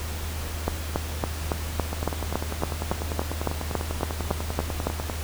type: two click trains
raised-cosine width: 1 ms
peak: -9 / -15 dBFS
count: 16 / 33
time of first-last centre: 0.68-4.87 / 1.93-5.098 s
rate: 3.58 / 10.1 Hz
effects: added 78 Hz sine -30 dBFS peak until 5.23 s + pink hiss -36 dBFS RMS until 5.23 s